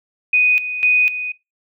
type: tone with tremolo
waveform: sine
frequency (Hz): 2489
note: D#7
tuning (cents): 0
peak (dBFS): -11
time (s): 0.33-1.32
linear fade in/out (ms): 5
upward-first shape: square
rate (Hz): 2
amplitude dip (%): 70
effects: noise-tail reverb RT60 0.2 s tail -19 dB re dry